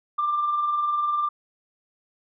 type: tone with tremolo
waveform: sine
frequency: 1187 Hz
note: D6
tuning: 18 cents sharp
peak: -18 dBFS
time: 0.18-1.29 s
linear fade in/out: 10 ms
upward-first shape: triangle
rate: 20 Hz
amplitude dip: 50%
effects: tanh soft clip ceiling -16 dBFS